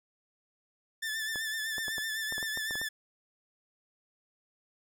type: tone with vibrato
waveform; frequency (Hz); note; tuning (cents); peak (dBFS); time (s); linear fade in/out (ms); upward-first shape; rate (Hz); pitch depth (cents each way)
sawtooth; 1760; A6; 0; -29; 1.02-2.89; 10; sine; 7.9; 42
type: clicks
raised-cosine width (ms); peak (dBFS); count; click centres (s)
1; -28; 11; 1.358 / 1.782 / 1.882 / 1.982 / 2.324 / 2.381 / 2.428 / 2.574 / 2.709 / 2.755 / 2.815
effects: none